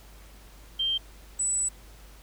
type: tone pair in turn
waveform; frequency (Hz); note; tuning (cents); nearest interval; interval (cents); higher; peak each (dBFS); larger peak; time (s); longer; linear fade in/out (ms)
sine; 3149 / 7915; G7 / B8; +7 / +3; octave + major third; 1596; second; -24; neither; 0.79-0.98 / 1.39-1.69; second; 10
effects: added 50 Hz sine -48 dBFS peak until 2.22 s + pink hiss -54 dBFS RMS until 2.22 s